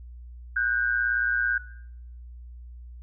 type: tone pair together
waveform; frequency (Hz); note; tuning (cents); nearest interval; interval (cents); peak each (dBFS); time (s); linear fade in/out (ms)
sine; 1476 / 1594; F#6 / G6; -5 / +28; minor second; 133; -25; 0.56-1.58; 5
effects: noise-tail reverb RT60 0.7 s tail -18 dB re dry + added 60 Hz sine -40 dBFS peak until 3.02 s